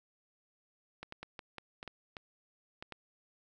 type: clicks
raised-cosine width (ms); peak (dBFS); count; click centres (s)
0.3; -27; 10; 1.03 / 1.124 / 1.23 / 1.392 / 1.583 / 1.829 / 1.877 / 2.168 / 2.825 / 2.923
effects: none